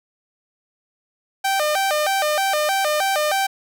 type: tone with vibrato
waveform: sawtooth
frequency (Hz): 686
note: F5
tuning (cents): -31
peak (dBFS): -14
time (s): 1.44-3.47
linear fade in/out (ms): 10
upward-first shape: square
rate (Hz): 3.2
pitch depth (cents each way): 220
effects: none